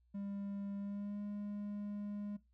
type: tone with pitch glide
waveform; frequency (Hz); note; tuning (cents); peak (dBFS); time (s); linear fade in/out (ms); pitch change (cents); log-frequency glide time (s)
triangle; 199.9 to 205.5; G3 to G#3; +34 to -18; -38; 0.14-2.37; 10; +48; 0.77-1.2
effects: noise-tail reverb RT60 0.2 s tail -18 dB re dry + added 60 Hz sine -69 dBFS peak until 2.53 s